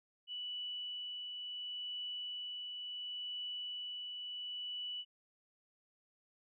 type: tone with tremolo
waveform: sine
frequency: 2960 Hz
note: F#7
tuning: in tune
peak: -39 dBFS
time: 0.27-5.05 s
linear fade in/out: 50 ms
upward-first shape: triangle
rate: 0.71 Hz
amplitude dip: 30%
effects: none